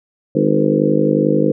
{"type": "harmonic tone with a mistuned harmonic", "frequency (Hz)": 51.2, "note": "G#1", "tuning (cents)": -24, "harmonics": [3, 4, 5, 6, 7, 8, 9, 10], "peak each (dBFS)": [-20, -19, -22, -17, -23, -22, -20, -20], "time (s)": [0.35, 1.52], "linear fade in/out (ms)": 5, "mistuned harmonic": 9, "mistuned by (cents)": 24, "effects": []}